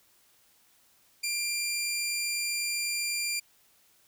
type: tone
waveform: 15% pulse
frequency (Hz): 2384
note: D7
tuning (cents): +25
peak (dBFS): -22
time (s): 1.23-3.4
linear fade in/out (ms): 10
effects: white hiss -64 dBFS RMS until 4.07 s